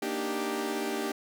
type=chord; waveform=sawtooth; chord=Eb major seventh; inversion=second; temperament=equal; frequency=233.1 / 293.7 / 311.1 / 392 Hz; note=Bb3 / D4 / Eb4 / G4; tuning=0 / 0 / 0 / 0 cents; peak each=-33 / -32 / -35 / -29 dBFS; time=0.02-1.12 s; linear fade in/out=5 ms; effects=none